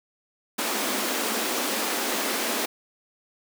pink high-pass noise, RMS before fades -27 dBFS, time 0.58-2.66 s, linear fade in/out 10 ms, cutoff 210 Hz, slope 96 dB/octave, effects none

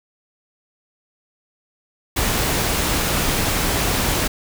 pink noise, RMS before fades -20 dBFS, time 2.16-4.28 s, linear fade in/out 10 ms, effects none

